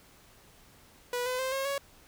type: tone with pitch steps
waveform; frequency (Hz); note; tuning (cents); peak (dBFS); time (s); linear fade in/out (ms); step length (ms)
sawtooth; 490 / 506.1 / 522.7 / 539.9 / 557.7; B4 / B4 / C5 / C#5 / C#5; -14 / +42 / -2 / -46 / +10; -26; 1.13-1.78; 2; 130
effects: pink hiss -58 dBFS RMS until 2.07 s